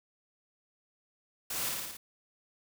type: noise with echo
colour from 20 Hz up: white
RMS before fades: -36 dBFS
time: 1.5-1.69 s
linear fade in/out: 5 ms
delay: 56 ms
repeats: 5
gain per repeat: -2 dB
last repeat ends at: 1.97 s
effects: none